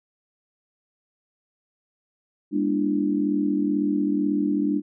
sine tone cluster, 203.1 / 239 / 295.4 / 337.5 Hz, G#3 / A#3 / D4 / E4, -38 / +43 / +10 / +41 cents, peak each -26 / -31 / -22 / -30 dBFS, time 2.51-4.82 s, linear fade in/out 50 ms, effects none

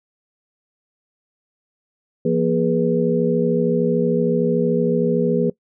sine tone cluster, 170.1 / 238.3 / 415.8 / 489.1 Hz, F3 / A#3 / G#4 / B4, -45 / +38 / +2 / -17 cents, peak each -21 dBFS, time 2.25-5.5 s, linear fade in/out 5 ms, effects noise-tail reverb RT60 0.1 s tail -21 dB re dry

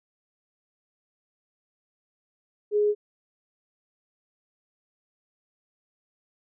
sine tone, 416.9 Hz, G#4, 7 cents sharp, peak -19 dBFS, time 2.71-2.95 s, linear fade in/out 50 ms, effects none

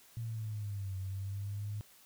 sine linear two-way sweep, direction down then up, 116.54 to 94.4 to 105.1 Hz, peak -36 dBFS, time 0.17-1.81 s, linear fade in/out 0 ms, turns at 0.97 s, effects white hiss -61 dBFS RMS until 2.05 s

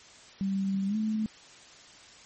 sine tone with pitch glide, 194.4 to 216.9 Hz, G3 to A3, -14 to -25 cents, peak -26 dBFS, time 0.41-1.26 s, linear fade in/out 0 ms, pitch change +189 cents, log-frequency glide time 0.87-0.96 s, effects white hiss -52 dBFS RMS until 2.25 s + MP3 32 kbps

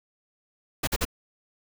pink noise bursts, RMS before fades -25 dBFS, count 3, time 0.83-1.052 s, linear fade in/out 10 ms, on 44 ms, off 45 ms, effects none

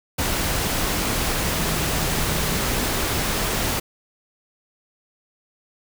sine tone in noise, 157.8 Hz, D#3, 25 cents sharp, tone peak -30 dBFS, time 1.37-2.56 s, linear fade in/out 10 ms, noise pink, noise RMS -23 dBFS, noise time 0.18-3.8 s, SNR -10 dB, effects none

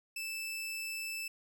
sawtooth tone, 2637 Hz, E7, in tune, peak -34 dBFS, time 0.16-1.28 s, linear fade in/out 5 ms, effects none

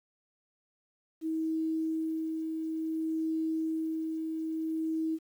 sine tone with tremolo, 320 Hz, D#4, 49 cents sharp, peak -28 dBFS, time 1.21-5.19 s, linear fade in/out 50 ms, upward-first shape sine, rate 0.57 Hz, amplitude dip 35%, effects 10-bit

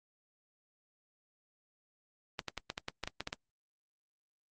clicks, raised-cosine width 0.2 ms, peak -18 dBFS, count 11, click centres 2.392 / 2.483 / 2.577 / 2.701 / 2.779 / 2.884 / 3.037 / 3.075 / 3.206 / 3.274 / 3.329 s, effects Opus 32 kbps

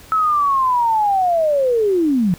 sine linear sweep, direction down, 1309 to 166.3 Hz, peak -13 dBFS, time 0.12-2.34 s, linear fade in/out 0 ms, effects pink hiss -43 dBFS RMS until 2.38 s

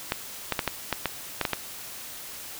clicks, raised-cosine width 0.3 ms, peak -8 dBFS, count 9, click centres 0.121 / 0.523 / 0.592 / 0.677 / 0.927 / 1.057 / 1.413 / 1.452 / 1.533 s, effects white hiss -40 dBFS RMS until 2.59 s

